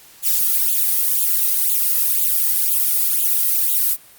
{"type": "noise with flanger", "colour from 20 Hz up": "violet", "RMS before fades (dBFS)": -17, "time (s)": [0.22, 3.97], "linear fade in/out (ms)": 50, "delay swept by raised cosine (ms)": [0.27, 1.57], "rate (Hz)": 2, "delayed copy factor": 0.85, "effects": ["white hiss -46 dBFS RMS until 4.18 s", "Opus 48 kbps"]}